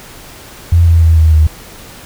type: tone with pitch steps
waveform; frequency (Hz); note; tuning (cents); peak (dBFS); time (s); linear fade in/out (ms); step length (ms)
sine; 85 / 83.15 / 81.35 / 79.58 / 77.86; F2 / E2 / E2 / D#2 / D#2; -46 / +16 / -22 / +40 / +2; -4; 0.72-1.47; 5; 150
effects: pink hiss -34 dBFS RMS until 2.05 s